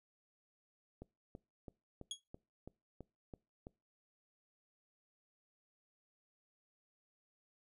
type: click train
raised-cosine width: 2 ms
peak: -35 dBFS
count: 9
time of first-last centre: 1.02-3.669 s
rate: 3.02 Hz
type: tone with exponential decay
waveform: sawtooth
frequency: 3322 Hz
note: G#7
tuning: in tune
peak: -33 dBFS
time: 2.11-2.2 s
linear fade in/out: 2 ms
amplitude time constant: 19 ms
effects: noise-tail reverb RT60 0.3 s tail -24 dB re dry + resampled to 24000 Hz